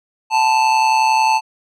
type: tone with amplitude modulation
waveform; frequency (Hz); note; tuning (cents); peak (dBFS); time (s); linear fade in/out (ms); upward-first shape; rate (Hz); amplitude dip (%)
square; 880; A5; 0; -10; 0.3-1.41; 50; sine; 131; 55
effects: low-pass 6000 Hz 12 dB/octave